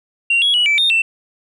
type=tone with pitch steps; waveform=sine; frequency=2760 / 3336 / 2930 / 2318 / 3664 / 2680 Hz; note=F7 / G#7 / F#7 / D7 / A#7 / E7; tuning=-21 / +7 / -18 / -23 / -31 / +28 cents; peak=-10 dBFS; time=0.3-1.02 s; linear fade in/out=5 ms; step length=120 ms; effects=tanh soft clip ceiling -9 dBFS